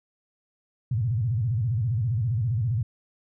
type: tone with vibrato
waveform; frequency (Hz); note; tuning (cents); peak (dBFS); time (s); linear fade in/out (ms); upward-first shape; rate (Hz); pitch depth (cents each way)
sine; 114.6; A#2; -29; -22; 0.91-2.83; 5; square; 15; 190
effects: none